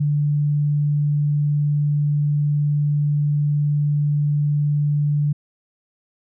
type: tone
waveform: sine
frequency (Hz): 146.83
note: D3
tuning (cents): 0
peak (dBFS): -16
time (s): 0-5.33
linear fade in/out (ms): 10
effects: none